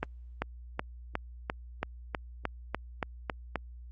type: accelerating click train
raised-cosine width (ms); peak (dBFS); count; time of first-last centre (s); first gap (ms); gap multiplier
0.5; -15; 12; 0.03-3.557; 390; 0.96
effects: added 60 Hz sine -44 dBFS peak until 3.91 s + Opus 24 kbps